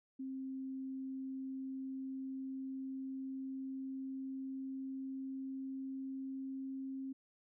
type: tone with pitch glide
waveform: sine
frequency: 264.9 to 267.2 Hz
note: C4 to C4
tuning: +22 to +36 cents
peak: -40 dBFS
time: 0.19-7.13 s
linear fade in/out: 10 ms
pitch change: +14 cents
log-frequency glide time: 0.68-6.7 s
effects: none